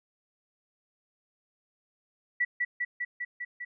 sine tone with echo, 1953 Hz, B6, 20 cents flat, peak -23 dBFS, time 2.4-2.45 s, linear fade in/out 10 ms, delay 200 ms, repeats 6, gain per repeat -2 dB, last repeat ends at 3.65 s, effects none

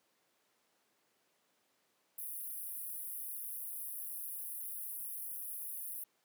pink high-pass noise, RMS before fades -43 dBFS, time 2.18-6.04 s, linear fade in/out 5 ms, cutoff 9900 Hz, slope 96 dB/octave, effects pink hiss -75 dBFS RMS until 6.24 s + high-pass 300 Hz 12 dB/octave

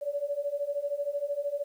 sine beating tone pair, 565 / 578 Hz, C#5 / D5, +33 / -28 cents, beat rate 13 Hz, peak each -33 / -31 dBFS, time 0.01-1.64 s, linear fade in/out 20 ms, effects 10-bit

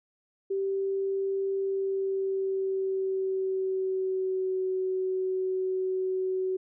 sine tone with pitch glide, 389.5 to 374.7 Hz, G4 to F#4, -11 to +22 cents, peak -26 dBFS, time 0.5-6.57 s, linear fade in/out 10 ms, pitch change -67 cents, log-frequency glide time 1.57-4.64 s, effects none

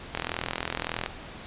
click train, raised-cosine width 0.3 ms, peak -12 dBFS, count 39, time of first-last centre 0.15-1.061 s, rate 41.7 Hz, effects pink hiss -42 dBFS RMS until 1.46 s + resampled to 8000 Hz

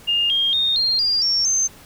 sine tone with pitch steps, 2824 / 3225 / 3683 / 4207 / 4805 / 5487 / 6267 Hz, F7 / G7 / A#7 / C8 / D8 / F8 / G8, +19 / +48 / -22 / +9 / +39 / -31 / -1 cents, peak -16 dBFS, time 0.07-1.68 s, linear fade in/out 20 ms, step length 230 ms, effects pink hiss -45 dBFS RMS until 1.85 s

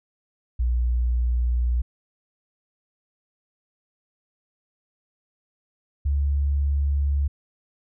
sine tone pair in turn, 60.3 / 70.74 Hz, B1 / C#2, -41 / +36 cents, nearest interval minor third, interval 277 cents, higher second, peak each -19 dBFS, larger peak neither, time 0.59-1.82 / 6.05-7.28 s, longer neither, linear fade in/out 10 ms, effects none

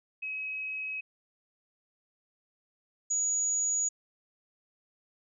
sine tone pair in turn, 2551 / 6810 Hz, D#7 / G#8, +43 / +42 cents, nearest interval octave + perfect fourth, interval 1699 cents, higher second, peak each -33 / -26 dBFS, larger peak second, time 0.22-1.01 / 3.1-3.89 s, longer neither, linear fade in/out 10 ms, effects none

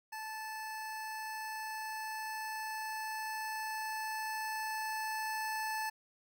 25% pulse tone with level ramp, 873 Hz, A5, 14 cents flat, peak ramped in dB -37 to -31 dBFS, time 0.12-5.9 s, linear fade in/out 10 ms, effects none

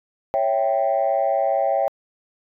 sine chord, C# diminished, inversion none, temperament equal, 554.4 / 659.3 / 784 Hz, C#5 / E5 / G5, 0 / 0 / 0 cents, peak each -21 dBFS, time 0.34-1.88 s, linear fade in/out 0 ms, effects tanh soft clip ceiling -11 dBFS

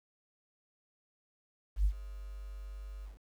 sine tone with ADSR envelope, 49.87 Hz, G1, 30 cents sharp, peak -22 dBFS, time 1.76-3.19 s, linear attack 88 ms, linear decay 77 ms, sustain -19 dB, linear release 140 ms, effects tanh soft clip ceiling -19 dBFS + 10-bit

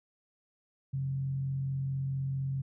sine tone with frequency modulation, 135.3 Hz, C#3, 42 cents flat, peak -30 dBFS, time 0.93-2.62 s, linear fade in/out 10 ms, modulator 44.4 Hz, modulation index 0.25, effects none

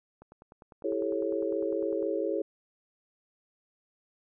click train, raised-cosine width 1 ms, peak -36 dBFS, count 19, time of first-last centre 0.22-2.027 s, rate 9.96 Hz
sine chord, A dominant seventh, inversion second, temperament just, 330 / 396 / 440 / 550 Hz, E4 / G4 / A4 / C#5, +2 / +18 / 0 / -14 cents, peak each -33 dBFS, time 0.84-2.42 s, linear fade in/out 5 ms
effects none

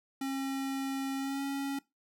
square tone with pitch glide, 270 to 276.5 Hz, C#4 to C#4, -45 to -4 cents, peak -33 dBFS, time 0.21-1.79 s, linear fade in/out 5 ms, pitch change +41 cents, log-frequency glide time 1.16-1.42 s, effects noise-tail reverb RT60 0.2 s tail -20 dB re dry

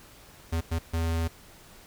square tone bursts at uneven times, 82.41 Hz, E2, in tune, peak -26 dBFS, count 3, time 0.52-0.61 / 0.71-0.79 / 0.93-1.28 s, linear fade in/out 10 ms, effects pink hiss -52 dBFS RMS until 1.86 s

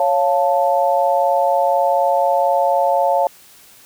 sine chord, Db augmented, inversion none, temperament equal, 554.4 / 698.5 / 880 Hz, Db5 / F5 / A5, 0 / 0 / 0 cents, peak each -17 / -17 / -18 dBFS, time 0-3.27 s, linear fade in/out 2 ms, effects white hiss -46 dBFS RMS until 3.85 s

